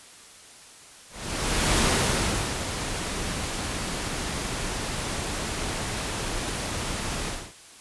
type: noise with ADSR envelope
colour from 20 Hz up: pink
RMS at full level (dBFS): -21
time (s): 1.09-7.53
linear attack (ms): 700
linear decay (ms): 760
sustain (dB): -9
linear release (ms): 280
effects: white hiss -48 dBFS RMS until 7.8 s + resampled to 24000 Hz